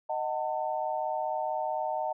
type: chord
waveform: sine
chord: D# diminished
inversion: none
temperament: just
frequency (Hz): 622.3 / 746.7 / 896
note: D#5 / F#5 / A5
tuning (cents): 0 / +16 / +31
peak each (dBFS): -33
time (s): 0.09-2.13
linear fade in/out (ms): 10
effects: none